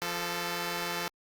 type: tone pair together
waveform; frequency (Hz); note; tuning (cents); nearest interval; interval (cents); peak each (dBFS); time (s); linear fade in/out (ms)
5% pulse; 173.31 / 440; F3 / A4; -13 / 0; octave + major third; 1613; -23; 0.02-1.08; 0
effects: Opus 48 kbps